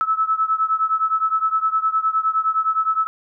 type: beating tone pair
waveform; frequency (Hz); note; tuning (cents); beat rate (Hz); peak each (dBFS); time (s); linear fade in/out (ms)
sine; 1300 / 1309.7; E6 / E6; -24 / -12; 9.7; -19 / -21; 0.01-3.07; 0
effects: none